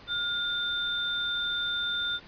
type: tone pair together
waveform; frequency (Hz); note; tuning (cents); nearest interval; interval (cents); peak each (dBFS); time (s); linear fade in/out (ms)
sine; 1421 / 3581; F6 / A7; +30 / +30; octave + major third; 1600; -32 / -29; 0.07-2.2; 50
effects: pink hiss -50 dBFS RMS until 2.27 s + resampled to 11025 Hz